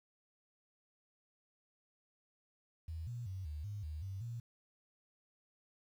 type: tone with pitch steps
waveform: sine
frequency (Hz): 81.2 / 119.8 / 94.4 / 75.2 / 103.2 / 76.9 / 96.5 / 117.7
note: E2 / A#2 / F#2 / D2 / G#2 / D#2 / G2 / A#2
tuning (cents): -26 / +48 / +35 / +42 / -10 / -20 / -27 / +17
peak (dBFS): -40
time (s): 2.88-4.4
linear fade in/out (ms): 5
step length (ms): 190
effects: 11-bit